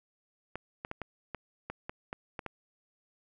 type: clicks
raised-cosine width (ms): 0.5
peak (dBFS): -22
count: 10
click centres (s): 0.556 / 0.849 / 0.914 / 1.017 / 1.347 / 1.7 / 1.895 / 2.129 / 2.392 / 2.463
effects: none